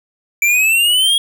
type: exponential sweep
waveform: square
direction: up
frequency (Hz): 2323 to 3314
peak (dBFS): -11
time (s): 0.42-1.18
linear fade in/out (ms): 2
effects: none